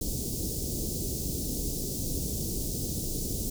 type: band-stop noise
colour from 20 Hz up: pink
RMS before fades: -32 dBFS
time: 0.01-3.5 s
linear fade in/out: 5 ms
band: 430 to 5200 Hz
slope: 24 dB/octave
effects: none